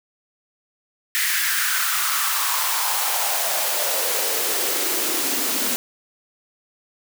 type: noise with high-pass filter sweep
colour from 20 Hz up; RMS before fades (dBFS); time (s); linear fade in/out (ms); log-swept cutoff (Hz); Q
white; -22; 1.15-5.76; 0; 1900 to 240; 3.5
effects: none